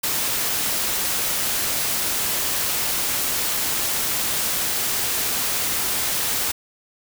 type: noise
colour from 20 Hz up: white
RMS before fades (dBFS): -23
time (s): 0.03-6.52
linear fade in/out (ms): 10
effects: none